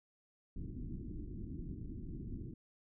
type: low-pass noise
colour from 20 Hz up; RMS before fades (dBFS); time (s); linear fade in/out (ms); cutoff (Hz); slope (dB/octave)
pink; -44; 0.56-2.54; 5; 340; 48
effects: none